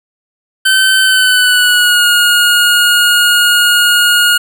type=tone with pitch glide; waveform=25% pulse; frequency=1537 to 1434.1 Hz; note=G6 to F6; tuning=-35 to +45 cents; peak=-3 dBFS; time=0.65-4.38 s; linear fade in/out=10 ms; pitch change=-120 cents; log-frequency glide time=1.02-2.06 s; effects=none